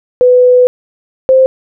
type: tone pair in turn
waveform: sine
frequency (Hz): 498.3 / 523.5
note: B4 / C5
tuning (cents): +15 / +1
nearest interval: minor second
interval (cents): 86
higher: second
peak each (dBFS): -3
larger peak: neither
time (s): 0.21-0.67 / 1.29-1.46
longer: first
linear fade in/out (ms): 0
effects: none